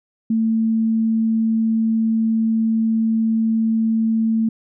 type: tone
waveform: sine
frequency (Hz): 223.6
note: A3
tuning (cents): +28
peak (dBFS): -15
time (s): 0.3-4.49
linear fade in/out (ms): 5
effects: none